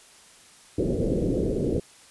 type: low-pass noise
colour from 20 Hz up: white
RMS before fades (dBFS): -25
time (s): 0.78-1.8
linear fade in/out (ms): 5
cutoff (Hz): 510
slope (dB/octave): 48
effects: white hiss -52 dBFS RMS until 2.1 s + resampled to 24000 Hz